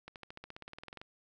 accelerating click train, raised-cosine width 0.3 ms, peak -30 dBFS, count 17, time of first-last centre 0.08-1.015 s, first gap 78 ms, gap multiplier 0.96, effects none

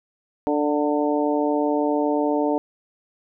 harmonic tone with a mistuned harmonic, 147.6 Hz, D3, 9 cents sharp, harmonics 2 / 3 / 4 / 5 / 6, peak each -22 / -25 / -25 / -29 / -28 dBFS, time 0.47-2.58 s, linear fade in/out 0 ms, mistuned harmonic 6, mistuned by +22 cents, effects none

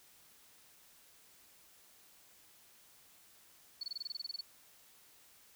sine tone bursts, 4432 Hz, C#8, 1 cent flat, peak -37 dBFS, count 13, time 3.81-4.41 s, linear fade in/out 5 ms, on 24 ms, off 24 ms, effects white hiss -63 dBFS RMS until 5.55 s

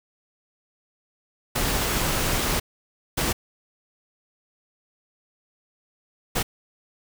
pink noise bursts at uneven times, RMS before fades -24 dBFS, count 3, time 1.55-2.6 / 3.17-3.33 / 6.35-6.43 s, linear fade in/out 10 ms, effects none

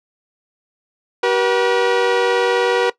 sawtooth tone pair together, 381.9 / 481.2 Hz, G4 / B4, -45 / -45 cents, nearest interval major third, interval 400 cents, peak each -15 / -11 dBFS, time 1.23-2.9 s, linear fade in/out 5 ms, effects noise-tail reverb RT60 0.1 s tail -18 dB re dry + low-pass 4000 Hz 12 dB/octave

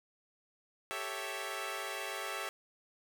10% pulse chord, A dominant seventh, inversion third, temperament equal, 392 / 440 / 554.4 / 659.3 Hz, G4 / A4 / C#5 / E5, 0 / 0 / 0 / 0 cents, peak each -35 / -36 / -35 / -34 dBFS, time 0.91-2.49 s, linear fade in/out 0 ms, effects none

